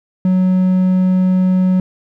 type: tone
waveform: triangle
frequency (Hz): 185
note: F#3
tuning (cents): 0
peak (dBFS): -8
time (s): 0.25-1.8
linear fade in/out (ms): 2
effects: none